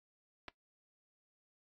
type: clicks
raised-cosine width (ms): 0.3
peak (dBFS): -30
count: 2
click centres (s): 0.482 / 0.485
effects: noise-tail reverb RT60 0.1 s tail -18 dB re dry + AAC 48 kbps